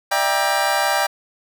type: chord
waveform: 25% pulse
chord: E half-diminished seventh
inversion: third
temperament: just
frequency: 593.3 / 659.3 / 791.1 / 949.3 Hz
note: D5 / E5 / G5 / Bb5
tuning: +18 / 0 / +16 / +31 cents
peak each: -20 / -22 / -16 / -21 dBFS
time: 0.11-1.07 s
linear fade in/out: 10 ms
effects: none